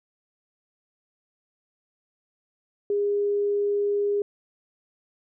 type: tone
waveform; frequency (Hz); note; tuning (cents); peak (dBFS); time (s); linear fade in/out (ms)
sine; 407.9; G#4; -31; -21; 2.9-4.22; 2
effects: none